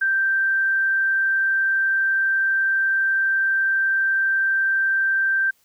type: tone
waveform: sine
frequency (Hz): 1568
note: G6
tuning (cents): 0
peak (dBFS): -17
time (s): 0.01-5.51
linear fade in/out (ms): 10
effects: white hiss -62 dBFS RMS until 5.64 s